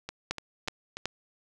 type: two click trains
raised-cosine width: 0.2 ms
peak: -19 / -12 dBFS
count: 4 / 3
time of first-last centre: 0.09-0.97 / 0.31-1.056 s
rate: 3.41 / 2.68 Hz
effects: none